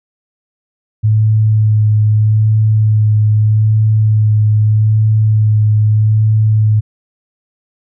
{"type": "tone with vibrato", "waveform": "sine", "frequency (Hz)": 107.7, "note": "A2", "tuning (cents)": -37, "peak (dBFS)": -7, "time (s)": [1.03, 6.81], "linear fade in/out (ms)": 20, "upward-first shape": "sine", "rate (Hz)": 0.8, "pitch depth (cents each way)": 16, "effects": []}